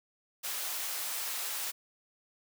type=high-pass noise; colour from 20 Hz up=white; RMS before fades=-36 dBFS; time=0.43-1.72 s; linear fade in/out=20 ms; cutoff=590 Hz; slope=12 dB/octave; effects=none